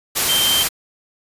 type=tone in noise; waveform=sine; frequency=3136 Hz; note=G7; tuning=in tune; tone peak=-16 dBFS; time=0.28-0.64 s; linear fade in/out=20 ms; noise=white; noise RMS=-18 dBFS; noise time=0.15-0.69 s; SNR=-1 dB; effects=resampled to 32000 Hz